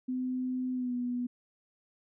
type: tone with pitch glide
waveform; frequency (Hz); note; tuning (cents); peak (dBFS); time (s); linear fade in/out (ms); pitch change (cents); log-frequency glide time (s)
sine; 254.7 to 245.5; C4 to B3; -46 to -10; -30; 0.08-1.27; 10; -64; 0.73-0.94
effects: none